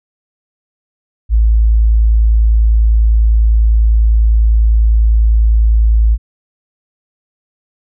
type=tone; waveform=sine; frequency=55 Hz; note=A1; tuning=in tune; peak=-6 dBFS; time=1.29-6.18 s; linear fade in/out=50 ms; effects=none